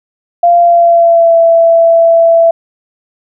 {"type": "tone with pitch glide", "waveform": "sine", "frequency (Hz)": [692, 666.5], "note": ["F5", "E5"], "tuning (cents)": [-16, 19], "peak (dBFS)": -3, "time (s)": [0.43, 2.51], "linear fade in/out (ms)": 5, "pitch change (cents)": -65, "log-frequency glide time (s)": [0.59, 1.36], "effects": []}